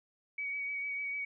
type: tone with vibrato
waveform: sine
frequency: 2262 Hz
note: C#7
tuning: 34 cents sharp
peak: -34 dBFS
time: 0.38-1.25 s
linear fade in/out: 5 ms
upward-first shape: sine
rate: 6.7 Hz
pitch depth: 20 cents each way
effects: none